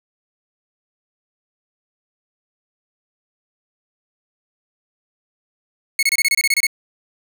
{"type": "tone bursts", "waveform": "sawtooth", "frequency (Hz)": 2190, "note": "C#7", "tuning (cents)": -22, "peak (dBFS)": -10, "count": 11, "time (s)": [5.99, 6.668], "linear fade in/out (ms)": 2, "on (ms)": 38, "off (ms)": 26, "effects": ["8-bit"]}